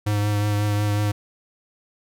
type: tone with vibrato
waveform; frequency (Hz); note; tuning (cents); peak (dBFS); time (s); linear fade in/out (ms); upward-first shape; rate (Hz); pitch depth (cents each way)
square; 103.83; G#2; 0; -20; 0.06-1.12; 10; triangle; 5.5; 21
effects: none